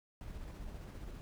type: noise with tremolo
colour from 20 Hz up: brown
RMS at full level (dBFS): -45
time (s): 0.21-1.21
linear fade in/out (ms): 0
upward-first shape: square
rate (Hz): 15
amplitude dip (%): 25
effects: none